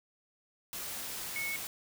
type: tone in noise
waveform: sine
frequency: 2199 Hz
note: C#7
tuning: 14 cents flat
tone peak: -34 dBFS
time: 1.36-1.56 s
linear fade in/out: 0 ms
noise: white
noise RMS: -40 dBFS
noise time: 0.73-1.67 s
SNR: +3 dB
effects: none